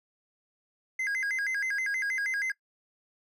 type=tone with vibrato; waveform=triangle; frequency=1836 Hz; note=A#6; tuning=27 cents flat; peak=-26 dBFS; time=0.99-2.52 s; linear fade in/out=5 ms; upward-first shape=square; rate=6.3 Hz; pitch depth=200 cents each way; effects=noise-tail reverb RT60 0.1 s tail -19 dB re dry